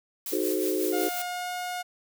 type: noise with tremolo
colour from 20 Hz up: blue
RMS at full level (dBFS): -33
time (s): 0.26-1.22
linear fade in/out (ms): 2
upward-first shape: sine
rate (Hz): 5.5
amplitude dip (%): 45
type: chord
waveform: sine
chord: D# diminished seventh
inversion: none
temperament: equal with one note detuned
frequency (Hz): 311.1 / 370 / 430.2 / 523.3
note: D#4 / F#4 / A4 / C5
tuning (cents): 0 / 0 / -39 / 0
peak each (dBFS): -30 / -28 / -31 / -34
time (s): 0.32-1.09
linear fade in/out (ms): 10
type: tone with pitch glide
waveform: sawtooth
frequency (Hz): 713 to 719.6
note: F5 to F#5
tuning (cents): +36 to -48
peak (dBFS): -27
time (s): 0.92-1.83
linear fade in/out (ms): 20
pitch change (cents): +16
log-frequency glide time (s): 1.13-1.5
effects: none